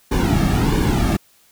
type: noise with flanger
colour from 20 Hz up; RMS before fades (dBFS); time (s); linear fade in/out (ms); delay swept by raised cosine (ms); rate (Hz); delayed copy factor
brown; -17; 0.11-1.17; 10; 1.5 to 2.04; 1.5; -0.75
effects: white hiss -55 dBFS RMS until 1.51 s